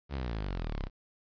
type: exponential sweep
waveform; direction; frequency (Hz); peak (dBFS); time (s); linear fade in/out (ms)
sawtooth; down; 73 to 30.5; -29; 0.09-0.9; 50
effects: resampled to 11025 Hz + 10-bit